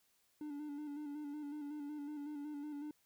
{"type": "tone with vibrato", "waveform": "triangle", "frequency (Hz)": 293.7, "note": "D4", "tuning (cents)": 0, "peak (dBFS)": -40, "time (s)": [0.41, 2.91], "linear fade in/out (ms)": 2, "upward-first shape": "square", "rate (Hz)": 5.4, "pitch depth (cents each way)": 39, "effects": ["white hiss -75 dBFS RMS until 3.05 s"]}